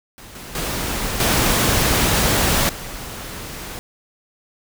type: noise with level steps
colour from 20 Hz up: pink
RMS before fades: -40 / -35 / -24 / -17 / -32 dBFS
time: 0.18-3.79 s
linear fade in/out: 0 ms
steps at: 0.35 / 0.55 / 1.2 / 2.69 s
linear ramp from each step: 2 ms
effects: none